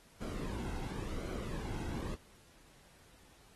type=noise with flanger; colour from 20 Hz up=brown; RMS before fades=-40 dBFS; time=0.2-2.16 s; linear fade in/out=20 ms; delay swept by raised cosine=1.1 to 1.71 ms; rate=0.93 Hz; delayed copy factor=-0.55; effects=pink hiss -63 dBFS RMS until 3.55 s + AAC 32 kbps

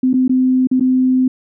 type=tone with dropouts; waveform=sine; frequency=257.1 Hz; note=C4; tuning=30 cents flat; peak=-10 dBFS; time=0.03-1.28 s; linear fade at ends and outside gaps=5 ms; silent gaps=0.132-0.139 / 0.28-0.294 / 0.672-0.713 / 0.798-0.807 s; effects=none

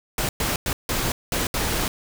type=noise bursts at uneven times; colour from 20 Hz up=pink; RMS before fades=-24 dBFS; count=6; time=0.18-0.29 / 0.4-0.56 / 0.66-0.73 / 0.89-1.12 / 1.32-1.47 / 1.54-1.88 s; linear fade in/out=2 ms; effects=none

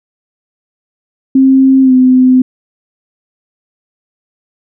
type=tone with pitch glide; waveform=sine; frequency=265.8 to 255.9 Hz; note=C4 to C4; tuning=+27 to -38 cents; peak=-3 dBFS; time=1.35-2.42 s; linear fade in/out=5 ms; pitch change=-65 cents; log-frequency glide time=1.82-1.93 s; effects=none

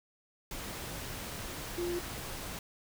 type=tone in noise; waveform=sine; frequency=349.2 Hz; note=F4; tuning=in tune; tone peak=-32 dBFS; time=1.78-1.99 s; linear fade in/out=2 ms; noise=pink; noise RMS=-41 dBFS; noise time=0.51-2.59 s; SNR=+6 dB; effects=none

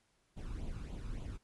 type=noise with flanger; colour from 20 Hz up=brown; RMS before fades=-42 dBFS; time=0.36-1.38 s; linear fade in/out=20 ms; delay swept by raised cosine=0.27 to 0.82 ms; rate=3.5 Hz; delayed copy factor=+0.65; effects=pink hiss -75 dBFS RMS until 1.43 s + resampled to 24000 Hz

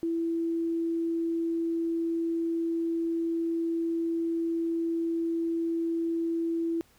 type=tone; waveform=sine; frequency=332.4 Hz; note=E4; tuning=15 cents sharp; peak=-26 dBFS; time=0.03-6.81 s; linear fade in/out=0 ms; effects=pink hiss -62 dBFS RMS until 6.98 s

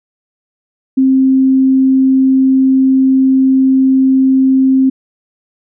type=tone; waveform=sine; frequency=264.3 Hz; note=C4; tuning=18 cents sharp; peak=-6 dBFS; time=0.97-4.9 s; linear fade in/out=10 ms; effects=none

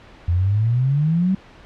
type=exponential sweep; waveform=sine; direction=up; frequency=83.7 to 194.9 Hz; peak=-15 dBFS; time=0.28-1.35 s; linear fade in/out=5 ms; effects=pink hiss -45 dBFS RMS until 1.65 s + low-pass 3000 Hz 12 dB/octave

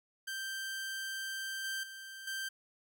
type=tone with level steps; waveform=sawtooth; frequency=1568 Hz; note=G6; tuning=in tune; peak=-34 / -32 / -42 / -33 dBFS; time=0.27-2.49 s; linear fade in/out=10 ms; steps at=1.64 / 1.83 / 2.27 s; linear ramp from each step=5 ms; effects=none

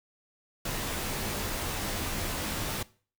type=noise with comb filter; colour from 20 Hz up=pink; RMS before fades=-33 dBFS; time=0.65-2.83 s; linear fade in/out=5 ms; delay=17 ms; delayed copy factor=-0.55; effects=noise-tail reverb RT60 0.4 s tail -20 dB re dry

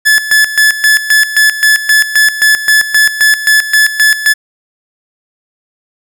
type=tone with tremolo; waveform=45% pulse; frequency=1725 Hz; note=A6; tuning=35 cents flat; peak=-4 dBFS; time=0.05-4.34 s; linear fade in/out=20 ms; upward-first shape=square; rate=3.8 Hz; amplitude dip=75%; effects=none

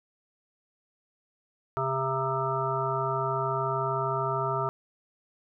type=harmonic tone with a mistuned harmonic; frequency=133.3 Hz; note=C3; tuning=33 cents sharp; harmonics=1 / 3 / 5 / 7 / 9 / 10; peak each=-33 / -33 / -33 / -33 / -33 / -33 dBFS; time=1.77-4.69 s; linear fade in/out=0 ms; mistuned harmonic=10; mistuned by=-18 cents; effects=none

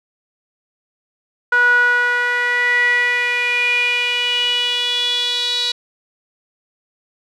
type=tone with band-pass filter sweep; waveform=sawtooth; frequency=487.3 Hz; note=B4; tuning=23 cents flat; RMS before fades=-17 dBFS; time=1.52-5.72 s; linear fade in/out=5 ms; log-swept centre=1400 to 4000 Hz; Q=7.8; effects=none

